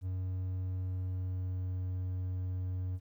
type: tone with pitch glide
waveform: triangle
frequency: 92.5 to 91.86 Hz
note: F#2 to F#2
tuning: 0 to -12 cents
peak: -31 dBFS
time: 0.01-3 s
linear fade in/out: 50 ms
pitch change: -12 cents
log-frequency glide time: 0.63-1.89 s
effects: 12-bit